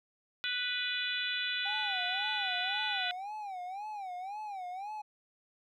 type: harmonic tone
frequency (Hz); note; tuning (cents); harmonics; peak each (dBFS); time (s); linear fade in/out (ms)
493.7; B4; -1; 3 / 4 / 5 / 6 / 7 / 8; -37 / -42 / -39 / -40 / -37 / -41; 0.44-3.11; 0
type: tone with vibrato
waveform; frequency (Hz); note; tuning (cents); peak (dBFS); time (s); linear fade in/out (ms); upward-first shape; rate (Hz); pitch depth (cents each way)
triangle; 784; G5; 0; -36; 1.65-5.02; 10; sine; 1.9; 160
effects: none